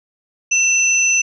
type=tone pair together; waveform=sine; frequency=2687 / 6032 Hz; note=E7 / F#8; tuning=+33 / +32 cents; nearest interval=octave + major second; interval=1399 cents; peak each=-15 dBFS; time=0.51-1.22 s; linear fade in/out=10 ms; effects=none